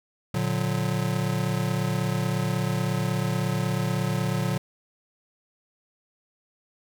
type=chord; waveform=square; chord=Bb augmented; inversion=none; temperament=just; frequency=116.54 / 145.68 / 182.1 Hz; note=Bb2 / D3 / F#3; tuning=0 / -14 / -27 cents; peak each=-29 dBFS; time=0.34-4.58 s; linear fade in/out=5 ms; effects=none